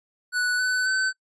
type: tone with pitch steps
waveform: square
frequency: 1480 / 1503.3 / 1526.9 Hz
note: F#6 / F#6 / G6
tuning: 0 / +27 / -46 cents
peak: -22 dBFS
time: 0.32-1.13 s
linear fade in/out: 50 ms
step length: 270 ms
effects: noise-tail reverb RT60 0.1 s tail -22 dB re dry + resampled to 22050 Hz